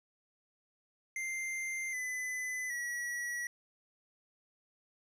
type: tone with pitch steps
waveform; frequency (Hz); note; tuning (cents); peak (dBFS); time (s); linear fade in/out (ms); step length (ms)
square; 2093 / 2009 / 1928.2; C7 / B6 / B6; 0 / +29 / -42; -36; 1.16-3.47; 2; 770
effects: low-pass 12000 Hz 12 dB/octave + 12-bit